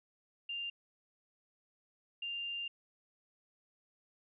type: tone bursts at uneven times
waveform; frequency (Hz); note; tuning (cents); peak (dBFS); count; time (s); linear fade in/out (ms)
sine; 2794; F7; 0; -37; 2; 0.49-0.7 / 2.22-2.68; 5
effects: none